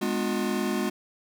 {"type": "chord", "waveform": "square", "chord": "G# diminished seventh", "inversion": "none", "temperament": "just", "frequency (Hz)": [207.7, 249.2, 299, 358.8], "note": ["G#3", "B3", "D4", "F4"], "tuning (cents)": [0, 16, 31, 47], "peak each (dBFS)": [-30, -32, -35, -31], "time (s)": [0.01, 0.9], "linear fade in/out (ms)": 10, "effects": []}